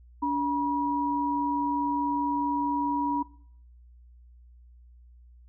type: tone pair together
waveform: sine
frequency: 286.9 / 964 Hz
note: D4 / B5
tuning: -40 / -42 cents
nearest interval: octave + major sixth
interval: 2098 cents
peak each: -28 / -26 dBFS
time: 0.22-3.23 s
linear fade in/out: 10 ms
effects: noise-tail reverb RT60 0.6 s tail -20 dB re dry + added 60 Hz sine -50 dBFS peak until 5.48 s